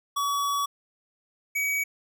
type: tone pair in turn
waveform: square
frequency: 1134 / 2268 Hz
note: C#6 / C#7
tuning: +39 / +39 cents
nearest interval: octave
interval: 1200 cents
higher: second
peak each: -25 dBFS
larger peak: neither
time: 0.16-0.66 / 1.55-1.84 s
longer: first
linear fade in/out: 10 ms
effects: none